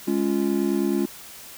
triangle chord, Db major, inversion second, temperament just, 207.9 / 277.2 / 346.5 Hz, Ab3 / Db4 / F4, +2 / 0 / -14 cents, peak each -23 / -23 / -22 dBFS, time 0.07-1.06 s, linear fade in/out 10 ms, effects white hiss -42 dBFS RMS until 1.57 s

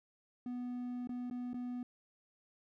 triangle tone with dropouts, 246.4 Hz, B3, 4 cents flat, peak -36 dBFS, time 0.46-1.83 s, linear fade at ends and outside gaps 2 ms, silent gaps 1.073-1.092 / 1.3-1.31 / 1.533-1.542 s, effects none

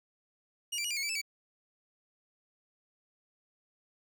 20% pulse tone with pitch steps, 2867 / 2349 / 2900 / 2385 / 2187 / 2317 / 2631 / 2281 Hz, F7 / D7 / F#7 / D7 / C#7 / D7 / E7 / C#7, +45 / 0 / -35 / +26 / -24 / -24 / -4 / +49 cents, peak -27 dBFS, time 0.72-1.216 s, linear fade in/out 10 ms, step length 62 ms, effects none

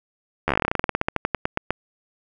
slowing click train, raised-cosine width 0.5 ms, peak -5 dBFS, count 25, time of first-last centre 0.48-1.706 s, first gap 12 ms, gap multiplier 1.11, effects none

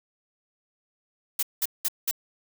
blue noise bursts, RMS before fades -25 dBFS, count 4, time 1.39-2.112 s, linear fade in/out 5 ms, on 38 ms, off 190 ms, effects none

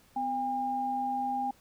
sine tone pair together, 254 / 806.4 Hz, B3 / G5, +49 / +49 cents, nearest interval octave + minor sixth, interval 2000 cents, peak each -37 / -29 dBFS, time 0.16-1.51 s, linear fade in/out 5 ms, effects pink hiss -62 dBFS RMS until 1.6 s

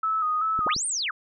sine tone with vibrato, 1273 Hz, D#6, 39 cents sharp, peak -22 dBFS, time 0.03-0.74 s, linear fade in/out 5 ms, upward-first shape square, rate 2.6 Hz, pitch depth 41 cents each way
clicks, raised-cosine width 3 ms, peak -23 dBFS, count 2, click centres 0.591 / 0.764 s
sine linear two-way sweep, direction up then down, 52.7 to 9260 to 1100 Hz, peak -25 dBFS, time 0.66-1.11 s, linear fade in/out 5 ms, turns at 0.86 s
effects none

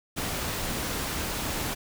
pink noise, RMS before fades -31 dBFS, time 0.16-1.75 s, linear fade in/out 20 ms, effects none

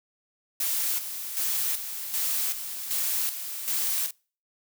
blue noise with tremolo, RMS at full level -27 dBFS, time 0.6-4.11 s, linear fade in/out 5 ms, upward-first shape square, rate 1.3 Hz, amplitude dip 60%, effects noise-tail reverb RT60 0.4 s tail -26 dB re dry

